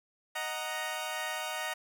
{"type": "chord", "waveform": "15% pulse", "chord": "D# minor", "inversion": "none", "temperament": "equal", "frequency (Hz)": [622.3, 740, 932.3], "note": ["D#5", "F#5", "A#5"], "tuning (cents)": [0, 0, 0], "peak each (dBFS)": -32, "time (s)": [0.35, 1.74], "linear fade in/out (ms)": 10, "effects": []}